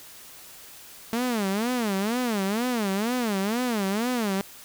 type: tone with vibrato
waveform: sawtooth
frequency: 220 Hz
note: A3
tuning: in tune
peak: -20 dBFS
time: 1.13-4.41 s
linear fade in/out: 0 ms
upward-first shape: sine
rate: 2.1 Hz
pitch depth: 240 cents each way
effects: white hiss -46 dBFS RMS until 4.64 s